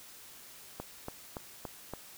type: click train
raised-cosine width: 1 ms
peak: -24 dBFS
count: 5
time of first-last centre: 0.8-1.936 s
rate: 3.52 Hz
effects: white hiss -52 dBFS RMS until 2.17 s